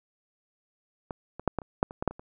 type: clicks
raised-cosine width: 1 ms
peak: -20 / -24 / -9 / -14 / -30 / -8 / -26 / -17 / -9 / -27 / -29 dBFS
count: 11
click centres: 1.108 / 1.396 / 1.477 / 1.587 / 1.618 / 1.829 / 1.909 / 2.025 / 2.077 / 2.11 / 2.195 s
effects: none